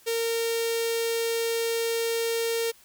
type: tone with notch filter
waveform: sawtooth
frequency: 460 Hz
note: A#4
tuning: 23 cents flat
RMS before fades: -27 dBFS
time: 0.06-2.72 s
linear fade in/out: 20 ms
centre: 1100 Hz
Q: 0.61
effects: white hiss -56 dBFS RMS until 2.84 s